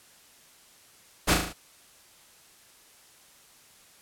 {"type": "noise with echo", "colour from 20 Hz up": "pink", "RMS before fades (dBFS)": -21, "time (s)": [1.27, 1.35], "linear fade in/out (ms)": 20, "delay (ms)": 37, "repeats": 5, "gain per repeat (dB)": -4, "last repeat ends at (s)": 1.535, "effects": ["white hiss -56 dBFS RMS until 4.01 s", "low-pass 12000 Hz 12 dB/octave"]}